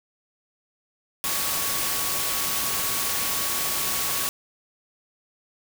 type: tone in noise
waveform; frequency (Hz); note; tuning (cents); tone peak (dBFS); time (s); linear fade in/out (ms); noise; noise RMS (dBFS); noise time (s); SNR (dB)
sine; 1119; C#6; +16; -37; 1.24-4.29; 0; white; -26; 1.24-4.29; -14
effects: none